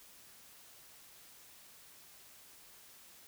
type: silence
effects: white hiss -58 dBFS RMS until 3.27 s